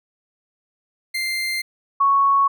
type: tone pair in turn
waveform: 30% pulse / sine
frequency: 2093 / 1108.7 Hz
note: C7 / C#6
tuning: 0 / 0 cents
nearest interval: major seventh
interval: 1100 cents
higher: first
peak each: -19 / -13 dBFS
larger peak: second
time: 1.14-1.62 / 2-2.48 s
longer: neither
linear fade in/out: 10 ms
effects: none